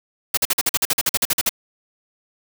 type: noise bursts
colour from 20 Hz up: white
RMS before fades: -18 dBFS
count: 15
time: 0.34-1.493 s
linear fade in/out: 5 ms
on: 33 ms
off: 47 ms
effects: none